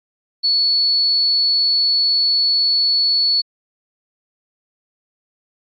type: tone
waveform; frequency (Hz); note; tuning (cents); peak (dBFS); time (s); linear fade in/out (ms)
sine; 4418; C#8; -7; -13; 0.43-3.42; 20
effects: AAC 64 kbps